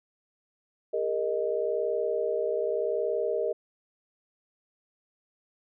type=chord; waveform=sine; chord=Ab suspended second; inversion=none; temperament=equal with one note detuned; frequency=405.4 / 466.2 / 622.3 Hz; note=Ab4 / Bb4 / Eb5; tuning=-42 / 0 / 0 cents; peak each=-31 / -29 / -30 dBFS; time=0.93-3.53 s; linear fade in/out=10 ms; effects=none